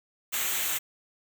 white noise with comb filter, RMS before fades -29 dBFS, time 0.32-0.79 s, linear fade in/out 20 ms, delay 0.2 ms, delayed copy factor -0.65, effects none

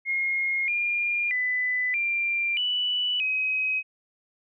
sine tone with pitch steps, 2147 / 2408 / 1999 / 2376 / 2965 / 2533 Hz, C7 / D7 / B6 / D7 / F#7 / D#7, +44 / +43 / +20 / +20 / +3 / +30 cents, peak -23 dBFS, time 0.05-3.83 s, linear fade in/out 50 ms, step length 630 ms, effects none

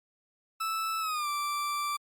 40% pulse tone with pitch glide, 1314 to 1170.6 Hz, E6 to D6, -6 to -6 cents, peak -29 dBFS, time 0.6-1.97 s, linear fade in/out 10 ms, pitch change -200 cents, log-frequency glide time 1-1.28 s, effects Opus 48 kbps

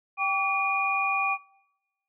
sine tone cluster, 784 / 1145 / 2436 Hz, G5 / D6 / D#7, 0 / -44 / -37 cents, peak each -29 / -28 / -26 dBFS, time 0.17-1.38 s, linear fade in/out 50 ms, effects noise-tail reverb RT60 1.0 s tail -24 dB re dry

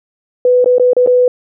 sine tone with dropouts, 497.2 Hz, B4, 12 cents sharp, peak -6 dBFS, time 0.45-1.28 s, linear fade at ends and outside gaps 2 ms, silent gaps 0.644-0.659 / 0.783-0.797 / 0.933-0.966 / 1.063-1.073 s, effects none

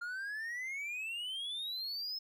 triangle exponential sweep, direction up, 1396.9 to 5230 Hz, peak -36 dBFS, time 0.01-2.19 s, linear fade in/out 10 ms, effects none

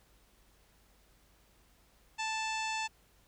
harmonic tone, 880 Hz, A5, in tune, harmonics 1 / 2 / 3 / 4 / 5 / 6 / 7 / 8 / 9, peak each -36 / -42 / -38 / -45 / -46 / -49 / -50 / -48 / -52 dBFS, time 2.18-2.88 s, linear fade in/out 20 ms, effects added 50 Hz sine -67 dBFS peak until 3.27 s + pink hiss -67 dBFS RMS until 3.27 s

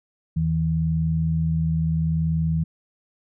sine tone pair together, 80.2 / 160.91 Hz, E2 / E3, -47 / -41 cents, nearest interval octave, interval 1206 cents, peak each -26 / -20 dBFS, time 0.36-2.64 s, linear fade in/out 10 ms, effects none

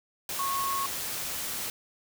sine tone in noise, 1096 Hz, C#6, 20 cents flat, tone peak -28 dBFS, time 0.39-0.86 s, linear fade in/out 2 ms, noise white, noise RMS -34 dBFS, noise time 0.29-1.7 s, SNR +3 dB, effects none

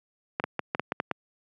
clicks, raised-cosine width 0.5 ms, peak -11 dBFS, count 8, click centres 0.399 / 0.44 / 0.593 / 0.749 / 0.796 / 0.921 / 1.001 / 1.113 s, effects high-pass 150 Hz 12 dB/octave

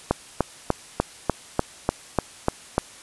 click train, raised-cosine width 1 ms, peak -4 dBFS, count 10, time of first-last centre 0.11-2.781 s, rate 3.37 Hz, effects white hiss -45 dBFS RMS until 3.02 s + resampled to 24000 Hz

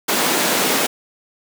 pink high-pass noise, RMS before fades -18 dBFS, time 0.08-0.87 s, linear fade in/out 10 ms, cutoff 220 Hz, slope 24 dB/octave, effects none

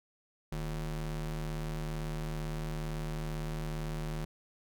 square ring-modulated tone, 96.2 Hz, G2, 32 cents flat, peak -32 dBFS, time 0.52-4.25 s, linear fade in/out 5 ms, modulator 57.3 Hz, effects none

